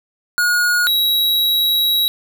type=tone pair in turn; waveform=square; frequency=1443 / 3867 Hz; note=F#6 / B7; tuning=-44 / -37 cents; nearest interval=octave + perfect fourth; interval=1707 cents; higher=second; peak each=-14 dBFS; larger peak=neither; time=0.38-0.87 / 0.87-2.08 s; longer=second; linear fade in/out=0 ms; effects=none